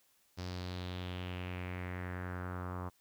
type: tone with low-pass filter sweep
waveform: sawtooth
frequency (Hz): 90.4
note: F#2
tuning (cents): -40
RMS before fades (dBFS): -41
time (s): 0.37-2.9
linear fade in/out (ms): 20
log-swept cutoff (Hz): 5200 to 1100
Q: 3.4
effects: white hiss -71 dBFS RMS until 3 s